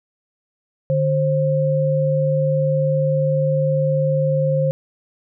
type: tone pair together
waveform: sine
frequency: 149.12 / 530 Hz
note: D3 / C5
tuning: +27 / +22 cents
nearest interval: octave + minor seventh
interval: 2195 cents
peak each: -18 dBFS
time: 0.9-4.71 s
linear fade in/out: 0 ms
effects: none